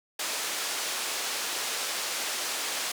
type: band-pass noise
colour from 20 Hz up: white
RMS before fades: -32 dBFS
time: 0.19-2.92 s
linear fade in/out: 5 ms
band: 380 to 7500 Hz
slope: 12 dB/octave
effects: none